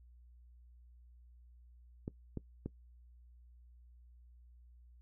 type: clicks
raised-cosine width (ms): 3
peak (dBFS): -26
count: 3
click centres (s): 2.079 / 2.373 / 2.66
effects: noise-tail reverb RT60 0.1 s tail -20 dB re dry + added 60 Hz sine -57 dBFS peak until 5.01 s